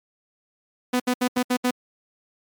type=tone bursts at uneven times; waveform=sawtooth; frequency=249.3 Hz; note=B3; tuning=16 cents sharp; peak=-15 dBFS; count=6; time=0.93-1 / 1.07-1.14 / 1.21-1.28 / 1.36-1.43 / 1.5-1.57 / 1.64-1.71 s; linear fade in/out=10 ms; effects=MP3 96 kbps